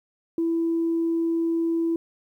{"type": "tone", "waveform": "sine", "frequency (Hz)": 331.8, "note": "E4", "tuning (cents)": 11, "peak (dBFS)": -20, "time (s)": [0.38, 1.96], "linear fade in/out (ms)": 2, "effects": ["tanh soft clip ceiling -16 dBFS", "10-bit"]}